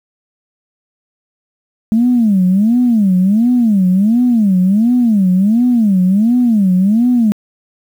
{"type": "tone with vibrato", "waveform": "sine", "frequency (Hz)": 212.6, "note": "G#3", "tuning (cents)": 41, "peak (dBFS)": -7, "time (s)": [1.92, 7.32], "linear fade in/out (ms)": 0, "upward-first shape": "sine", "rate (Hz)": 1.4, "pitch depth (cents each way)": 270, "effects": ["tanh soft clip ceiling -3 dBFS", "7-bit"]}